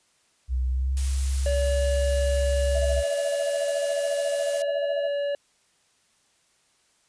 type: tone with pitch glide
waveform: sine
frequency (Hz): 63.3 to 67.06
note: B1 to C2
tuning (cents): +43 to +43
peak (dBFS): -22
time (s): 0.48-3.04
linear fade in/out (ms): 50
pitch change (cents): +100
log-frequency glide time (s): 0.69-0.97
type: noise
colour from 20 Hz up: blue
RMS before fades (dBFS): -34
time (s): 0.97-4.62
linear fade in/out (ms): 0
type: harmonic tone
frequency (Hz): 571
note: D5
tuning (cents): -49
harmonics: 1 / 3 / 5 / 7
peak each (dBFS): -24 / -40 / -42 / -50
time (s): 1.46-5.35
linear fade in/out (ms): 2
type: tone with tremolo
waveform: sine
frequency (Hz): 652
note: E5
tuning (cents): -19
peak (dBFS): -26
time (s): 2.75-5.1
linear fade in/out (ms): 2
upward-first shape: sine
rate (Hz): 14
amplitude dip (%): 100
effects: white hiss -65 dBFS RMS until 7.08 s + resampled to 22050 Hz